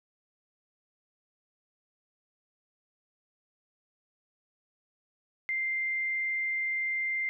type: tone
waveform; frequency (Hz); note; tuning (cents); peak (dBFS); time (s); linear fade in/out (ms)
sine; 2093; C7; 0; -28; 5.49-7.29; 0
effects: none